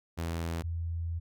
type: tone pair in turn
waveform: sawtooth / sine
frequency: 83.3 / 83.78 Hz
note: E2 / E2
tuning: +19 / +29 cents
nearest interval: unison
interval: 10 cents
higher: second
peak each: -28 / -31 dBFS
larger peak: first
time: 0.17-0.63 / 0.63-1.2 s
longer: second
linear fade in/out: 20 ms
effects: none